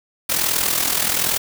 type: noise with amplitude modulation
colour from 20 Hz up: white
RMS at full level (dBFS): -17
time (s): 0.29-1.38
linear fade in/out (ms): 10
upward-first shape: sine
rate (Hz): 41.1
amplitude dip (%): 65
effects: none